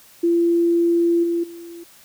sine tone with level steps, 340.5 Hz, F4, 44 cents flat, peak -14 / -18 / -34 dBFS, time 0.23-1.84 s, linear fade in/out 10 ms, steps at 1.23 / 1.43 s, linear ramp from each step 10 ms, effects white hiss -49 dBFS RMS until 2.04 s

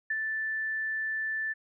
sine tone with ADSR envelope, 1760 Hz, A6, in tune, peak -26 dBFS, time 0.1-1.54 s, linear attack 6 ms, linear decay 42 ms, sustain -3 dB, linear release 23 ms, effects none

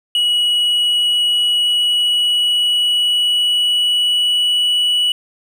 triangle tone with pitch glide, 2919 to 2944 Hz, F#7 to F#7, -24 to -9 cents, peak -11 dBFS, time 0.15-5.12 s, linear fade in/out 2 ms, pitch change +15 cents, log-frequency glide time 0.4-4.67 s, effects none

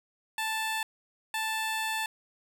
15% pulse tone bursts at uneven times, 880 Hz, A5, in tune, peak -23 dBFS, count 2, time 0.38-0.83 / 1.34-2.06 s, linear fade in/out 2 ms, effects none

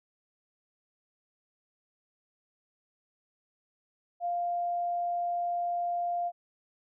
sine tone, 698.5 Hz, F5, in tune, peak -28 dBFS, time 4.2-6.32 s, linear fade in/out 50 ms, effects none

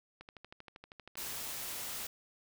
click train, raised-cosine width 0.3 ms, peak -33 dBFS, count 13, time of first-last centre 0.21-1.155 s, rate 12.7 Hz
white noise, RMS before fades -41 dBFS, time 1.17-2.07 s, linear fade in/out 5 ms
effects none

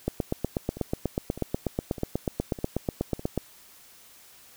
two click trains, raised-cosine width 2 ms, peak -12 / -24 dBFS, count 28 / 5, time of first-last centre 0.08-3.377 / 0.77-3.194 s, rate 8.19 / 1.65 Hz, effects white hiss -53 dBFS RMS until 4.56 s

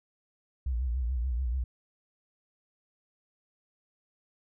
sine tone with vibrato, 61.9 Hz, B1, 5 cents sharp, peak -27 dBFS, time 0.66-1.64 s, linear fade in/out 5 ms, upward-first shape sine, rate 6.9 Hz, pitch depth 130 cents each way, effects none

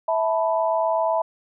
sine chord, E suspended fourth, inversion none, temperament equal with one note detuned, 653.6 / 880 / 987.8 Hz, E5 / A5 / B5, -15 / 0 / 0 cents, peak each -21 / -25 / -25 dBFS, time 0.08-1.22 s, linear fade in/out 5 ms, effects none

